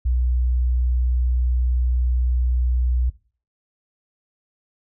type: tone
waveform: sine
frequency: 61.74 Hz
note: B1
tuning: in tune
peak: -16 dBFS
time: 0.05-3.1 s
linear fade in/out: 10 ms
effects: noise-tail reverb RT60 0.4 s tail -19 dB re dry + tanh soft clip ceiling -12 dBFS